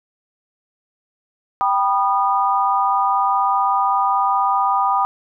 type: chord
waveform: sine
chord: G augmented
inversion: none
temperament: just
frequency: 784 / 980 / 1225 Hz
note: G5 / B5 / D#6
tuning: 0 / -14 / -27 cents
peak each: -19 dBFS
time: 1.61-5.05 s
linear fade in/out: 0 ms
effects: none